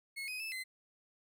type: tone with pitch steps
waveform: 35% pulse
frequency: 2179 / 2509 / 2623 / 2051 Hz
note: C#7 / D#7 / E7 / C7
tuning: -30 / +14 / -9 / -35 cents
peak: -37 dBFS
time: 0.16-0.64 s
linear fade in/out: 20 ms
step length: 120 ms
effects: none